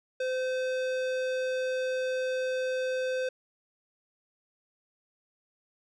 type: tone with tanh clipping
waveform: sine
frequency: 514 Hz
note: C5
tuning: 31 cents flat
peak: -30 dBFS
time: 0.2-3.29 s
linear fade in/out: 5 ms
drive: 18 dB
effects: none